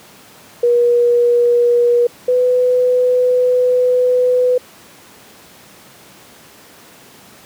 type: tone pair in turn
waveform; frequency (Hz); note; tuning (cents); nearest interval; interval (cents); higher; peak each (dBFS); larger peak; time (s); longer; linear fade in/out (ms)
sine; 480 / 499.6; B4 / B4; -49 / +20; minor second; 69; second; -9 / -10; first; 0.63-2.07 / 2.28-4.58; second; 5
effects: pink hiss -42 dBFS RMS until 7.45 s + high-pass 150 Hz 12 dB/octave